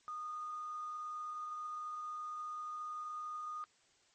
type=tone with quantisation; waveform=sine; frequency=1230 Hz; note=D#6; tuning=20 cents flat; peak=-40 dBFS; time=0.08-3.64 s; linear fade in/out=0 ms; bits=10; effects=white hiss -70 dBFS RMS until 4.14 s + MP3 32 kbps